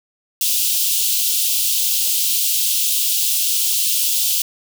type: high-pass noise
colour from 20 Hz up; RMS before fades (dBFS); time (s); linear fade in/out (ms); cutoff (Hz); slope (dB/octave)
white; -18; 0.41-4.42; 2; 2800; 48
effects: none